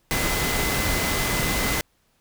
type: tone in noise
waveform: sine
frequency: 2035 Hz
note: C7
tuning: 49 cents flat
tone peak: -30 dBFS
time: 0.11-1.81 s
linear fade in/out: 0 ms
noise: pink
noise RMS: -24 dBFS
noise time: 0.11-1.81 s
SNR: -9 dB
effects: pink hiss -66 dBFS RMS until 2.2 s